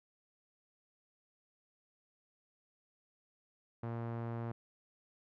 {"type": "tone with low-pass filter", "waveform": "sawtooth", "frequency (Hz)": 116.4, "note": "A#2", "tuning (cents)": -2, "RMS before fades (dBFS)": -40, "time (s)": [3.83, 4.52], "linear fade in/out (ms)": 5, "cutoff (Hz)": 1200, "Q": 0.95, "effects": []}